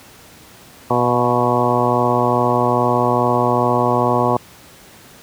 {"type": "harmonic tone with a mistuned harmonic", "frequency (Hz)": 122.4, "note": "B2", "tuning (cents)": -15, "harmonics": [1, 2, 3, 4, 5, 6, 7, 8, 9], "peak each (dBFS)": [-22, -22, -22, -22, -22, -22, -22, -22, -22], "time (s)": [0.9, 4.37], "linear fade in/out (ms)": 5, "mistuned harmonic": 6, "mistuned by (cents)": -42, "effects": ["pink hiss -43 dBFS RMS until 5.22 s", "high-pass 80 Hz 12 dB/octave"]}